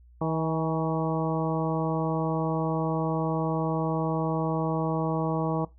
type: harmonic tone with a mistuned harmonic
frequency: 160 Hz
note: D#3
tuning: 49 cents sharp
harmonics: 1 / 2 / 3 / 4 / 5 / 6 / 7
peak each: -28 / -31 / -33 / -34 / -35 / -36 / -36 dBFS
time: 0.21-5.65 s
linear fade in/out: 5 ms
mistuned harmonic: 5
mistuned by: +43 cents
effects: noise-tail reverb RT60 0.2 s tail -19 dB re dry + added 60 Hz sine -51 dBFS peak until 5.78 s